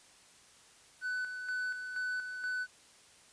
triangle tone with tremolo, 1499 Hz, F#6, 22 cents sharp, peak -31 dBFS, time 1.01-2.67 s, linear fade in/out 50 ms, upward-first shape square, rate 2.1 Hz, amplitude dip 50%, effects white hiss -60 dBFS RMS until 3.32 s + resampled to 22050 Hz

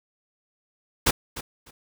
pink noise with echo, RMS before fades -19 dBFS, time 1.06-1.11 s, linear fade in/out 10 ms, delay 300 ms, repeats 2, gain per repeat -15 dB, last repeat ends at 1.71 s, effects none

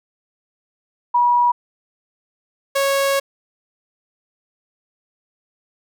sine / sawtooth tone pair in turn, 967 / 551.6 Hz, B5 / C#5, -37 / -9 cents, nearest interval minor seventh, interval 972 cents, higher first, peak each -12 dBFS, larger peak neither, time 1.14-1.52 / 2.75-3.2 s, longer second, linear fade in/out 10 ms, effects none

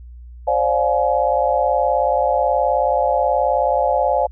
sine chord, D half-diminished seventh, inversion third, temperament just, 528.6 / 587.3 / 704.8 / 845.8 Hz, C5 / D5 / F5 / Ab5, +18 / 0 / +16 / +31 cents, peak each -20 dBFS, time 0.47-4.27 s, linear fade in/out 10 ms, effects added 60 Hz sine -35 dBFS peak until 4.31 s

